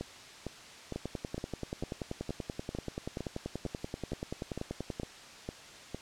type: two click trains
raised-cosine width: 2 ms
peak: -22 / -23 dBFS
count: 43 / 14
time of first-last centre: 0.96-4.998 / 0.01-5.946 s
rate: 10.4 / 2.19 Hz
effects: white hiss -50 dBFS RMS until 6.01 s + low-pass 6000 Hz 12 dB/octave